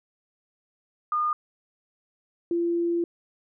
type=tone pair in turn; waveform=sine; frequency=1218 / 341.8 Hz; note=D#6 / F4; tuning=-37 / -37 cents; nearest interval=octave + minor seventh; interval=2200 cents; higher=first; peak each=-22 dBFS; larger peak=neither; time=1.12-1.33 / 2.51-3.04 s; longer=second; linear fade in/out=2 ms; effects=none